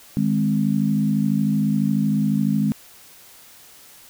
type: chord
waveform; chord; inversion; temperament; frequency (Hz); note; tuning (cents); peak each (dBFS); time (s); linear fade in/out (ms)
sine; Ab major; second; equal; 155.56 / 207.7 / 261.6; Eb3 / Ab3 / C4; 0 / 0 / 0; -23 / -19 / -24; 0.17-2.72; 0
effects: white hiss -47 dBFS RMS until 4.09 s